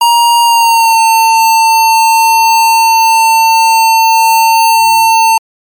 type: tone with pitch glide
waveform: square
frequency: 941 to 900.1 Hz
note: A#5 to A5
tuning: +16 to +39 cents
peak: -5 dBFS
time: 0.01-5.38 s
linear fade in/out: 5 ms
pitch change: -77 cents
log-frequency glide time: 0.42-1 s
effects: MP3 96 kbps